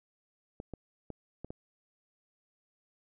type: clicks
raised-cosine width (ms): 2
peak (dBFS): -27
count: 5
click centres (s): 0.601 / 0.737 / 1.103 / 1.446 / 1.505
effects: none